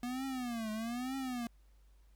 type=tone with vibrato; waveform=square; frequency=240.5 Hz; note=B3; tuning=46 cents flat; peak=-37 dBFS; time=0.03-1.47 s; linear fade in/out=2 ms; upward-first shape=triangle; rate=1.1 Hz; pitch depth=210 cents each way; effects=added 50 Hz sine -60 dBFS peak until 2.15 s + pink hiss -75 dBFS RMS until 2.15 s